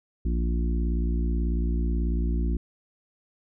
harmonic tone, 58.27 Hz, A#1, in tune, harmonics 1 / 3 / 4 / 5 / 6, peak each -23 / -33 / -35 / -37 / -39 dBFS, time 0.25-2.57 s, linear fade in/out 5 ms, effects none

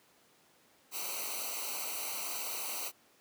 white noise with comb filter, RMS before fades -38 dBFS, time 0.91-2.92 s, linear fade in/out 50 ms, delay 0.58 ms, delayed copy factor -1, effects pink hiss -65 dBFS RMS until 3.2 s + high-pass 200 Hz 12 dB/octave

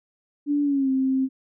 sine tone with pitch glide, 289.8 to 264.2 Hz, D4 to C4, -23 to +17 cents, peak -19 dBFS, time 0.46-1.29 s, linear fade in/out 50 ms, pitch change -160 cents, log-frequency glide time 0.63-0.9 s, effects none

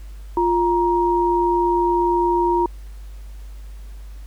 sine tone pair together, 349.2 / 941.5 Hz, F4 / A#5, 0 / +17 cents, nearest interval octave + perfect fourth, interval 1717 cents, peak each -18 dBFS, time 0.37-2.66 s, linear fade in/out 2 ms, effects added 50 Hz sine -33 dBFS peak until 4.26 s + pink hiss -53 dBFS RMS until 4.26 s

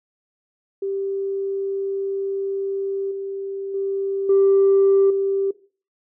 sine tone with level steps, 392 Hz, G4, in tune, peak -22 / -26 / -21 / -11 / -18 dBFS, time 0.82-5.51 s, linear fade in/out 5 ms, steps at 3.11 / 3.74 / 4.29 / 5.1 s, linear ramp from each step 5 ms, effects noise-tail reverb RT60 0.4 s tail -18 dB re dry + tanh soft clip ceiling -9 dBFS

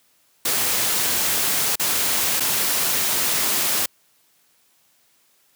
white noise with dropouts, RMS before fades -21 dBFS, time 0.45-3.86 s, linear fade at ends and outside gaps 5 ms, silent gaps 1.757-1.796 / 2.399-2.404 s, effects white hiss -61 dBFS RMS until 5.55 s + high-pass 100 Hz 12 dB/octave

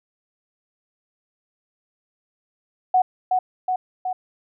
sine tone with echo, 740 Hz, F#5, in tune, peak -13 dBFS, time 2.94-3.02 s, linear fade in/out 5 ms, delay 370 ms, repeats 3, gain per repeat -3 dB, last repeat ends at 4.13 s, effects none

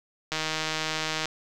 click train, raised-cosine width 0.2 ms, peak -11 dBFS, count 148, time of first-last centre 0.32-1.256 s, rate 157 Hz, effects none

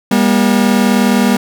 40% pulse tone pair together, 200.4 / 240 Hz, G3 / B3, +38 / -49 cents, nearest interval minor third, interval 313 cents, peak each -11 dBFS, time 0.11-1.37 s, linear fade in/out 5 ms, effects none

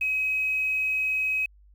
sine tone with quantisation, 2541 Hz, D#7, 36 cents sharp, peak -23 dBFS, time 0.01-1.46 s, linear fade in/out 5 ms, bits 8, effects added 50 Hz sine -52 dBFS peak until 1.74 s

